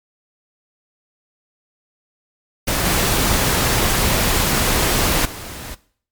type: noise with level steps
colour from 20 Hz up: pink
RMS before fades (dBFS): -19 / -17 / -32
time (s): 2.67-5.75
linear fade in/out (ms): 10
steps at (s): 2.85 / 5.25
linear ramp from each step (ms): 5
effects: noise-tail reverb RT60 0.5 s tail -18 dB re dry + MP3 96 kbps